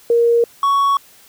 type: tone pair in turn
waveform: sine / triangle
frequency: 469.1 / 1115.7 Hz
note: A#4 / C#6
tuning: +11 / +11 cents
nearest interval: octave + minor third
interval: 1500 cents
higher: second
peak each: -10 dBFS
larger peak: neither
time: 0.1-0.44 / 0.63-0.97 s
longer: neither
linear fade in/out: 2 ms
effects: white hiss -47 dBFS RMS until 1.28 s